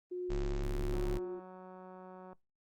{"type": "tone with tremolo", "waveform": "sine", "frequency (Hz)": 360, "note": "F#4", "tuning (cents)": -47, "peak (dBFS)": -35, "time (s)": [0.11, 1.4], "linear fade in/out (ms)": 10, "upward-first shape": "sine", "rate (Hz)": 1.3, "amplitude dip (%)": 45}
{"type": "tone", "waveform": "square", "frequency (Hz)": 34.65, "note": "C#1", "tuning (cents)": 0, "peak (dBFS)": -34, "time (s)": [0.29, 1.19], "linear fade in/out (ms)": 20}
{"type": "click train", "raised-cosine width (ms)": 1, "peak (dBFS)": -38, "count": 260, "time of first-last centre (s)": [0.93, 2.33], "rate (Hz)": 185}
{"effects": ["noise-tail reverb RT60 0.2 s tail -25 dB re dry", "Opus 24 kbps"]}